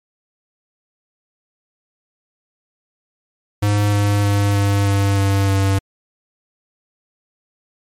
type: tone with pitch steps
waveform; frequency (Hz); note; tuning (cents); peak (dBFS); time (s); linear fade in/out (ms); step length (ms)
square; 103.1 / 102.15 / 101.21 / 100.28 / 99.36 / 98.44 / 97.54; G#2 / G#2 / G#2 / G2 / G2 / G2 / G2; -12 / -28 / -44 / +40 / +24 / +8 / -8; -14; 3.62-5.79; 10; 310
effects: MP3 64 kbps